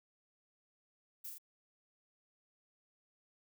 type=noise with echo; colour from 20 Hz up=violet; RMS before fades=-45 dBFS; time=1.24-1.3 s; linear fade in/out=10 ms; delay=42 ms; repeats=2; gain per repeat=-3 dB; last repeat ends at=1.384 s; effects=none